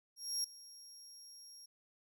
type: tone with ADSR envelope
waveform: 30% pulse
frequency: 5588 Hz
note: F8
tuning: in tune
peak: -29 dBFS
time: 0.16-1.66 s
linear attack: 280 ms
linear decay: 5 ms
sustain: -20 dB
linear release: 7 ms
effects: none